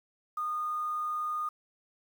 sine tone with quantisation, 1226 Hz, D#6, 26 cents flat, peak -30 dBFS, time 0.37-1.49 s, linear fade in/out 5 ms, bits 9, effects none

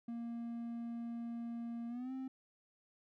triangle tone with pitch glide, 233.8 to 262.4 Hz, A#3 to C4, +5 to +5 cents, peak -38 dBFS, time 0.08-2.28 s, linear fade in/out 5 ms, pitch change +200 cents, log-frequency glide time 1.88-2.12 s, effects none

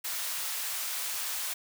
white high-pass noise, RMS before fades -34 dBFS, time 0.04-1.54 s, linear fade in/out 10 ms, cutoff 840 Hz, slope 12 dB/octave, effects none

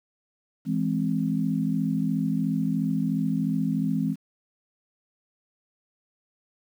sine chord, E augmented, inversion none, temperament equal, 164.81 / 207.7 / 261.6 Hz, E3 / G#3 / B#3, 0 / 0 / 0 cents, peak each -27 dBFS, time 0.65-4.16 s, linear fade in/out 50 ms, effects 9-bit

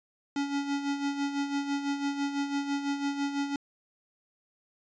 square tone with tremolo, 282 Hz, C#4, 30 cents sharp, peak -27 dBFS, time 0.36-3.56 s, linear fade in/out 2 ms, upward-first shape sine, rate 6 Hz, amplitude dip 60%, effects resampled to 16000 Hz

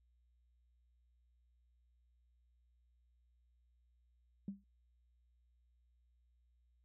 sine tone with exponential decay, 197.8 Hz, G3, 16 cents sharp, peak -36 dBFS, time 4.48-4.64 s, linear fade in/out 2 ms, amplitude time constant 33 ms, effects tanh soft clip ceiling -32 dBFS + added 60 Hz sine -70 dBFS peak until 6.84 s

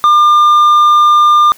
sine tone with tanh clipping, 1200 Hz, D6, 37 cents sharp, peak -5 dBFS, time 0.04-1.52 s, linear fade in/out 0 ms, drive 5 dB, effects white hiss -41 dBFS RMS until 1.57 s

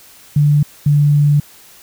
sine tone pair in turn, 146.83 / 146.11 Hz, D3 / D3, 0 / -9 cents, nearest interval unison, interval 9 cents, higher first, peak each -8 dBFS, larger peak neither, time 0.36-0.63 / 0.86-1.4 s, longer second, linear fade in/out 5 ms, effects white hiss -43 dBFS RMS until 1.82 s

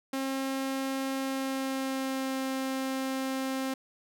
sawtooth tone with pitch glide, 268.2 to 265 Hz, C4 to C4, +43 to +22 cents, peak -26 dBFS, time 0.13-3.74 s, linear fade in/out 5 ms, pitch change -21 cents, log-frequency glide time 1.19-2.41 s, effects none

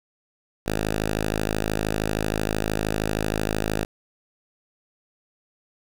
5% pulse tone, 53 Hz, G#1, 36 cents sharp, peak -12 dBFS, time 0.66-3.85 s, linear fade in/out 5 ms, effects none

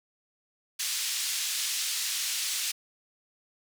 white band-pass noise, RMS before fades -31 dBFS, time 0.79-2.72 s, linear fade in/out 10 ms, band 2700 to 7600 Hz, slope 12 dB/octave, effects none

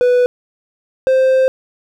triangle tone pair in turn, 493.9 / 523.3 Hz, B4 / C5, 0 / 0 cents, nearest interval minor second, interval 100 cents, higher second, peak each -7 dBFS, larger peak neither, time 0.01-0.26 / 1.07-1.48 s, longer second, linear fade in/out 0 ms, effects none

